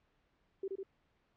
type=tone with echo; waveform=sine; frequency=387.5 Hz; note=G4; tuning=20 cents flat; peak=-35 dBFS; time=0.63-0.68 s; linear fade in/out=5 ms; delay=76 ms; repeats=2; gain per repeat=-2 dB; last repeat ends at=0.832 s; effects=pink hiss -75 dBFS RMS until 1.36 s + low-pass 3000 Hz 12 dB/octave